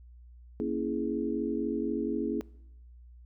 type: chord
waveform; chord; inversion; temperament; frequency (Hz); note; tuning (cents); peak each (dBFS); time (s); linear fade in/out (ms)
sine; A# half-diminished seventh; none; equal with one note detuned; 233.1 / 277.2 / 329.6 / 418; A#3 / C#4 / E4 / G#4; 0 / 0 / 0 / +11; -34; 0.6-2.41; 0
effects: noise-tail reverb RT60 0.8 s tail -23 dB re dry + added 60 Hz sine -49 dBFS peak until 3.25 s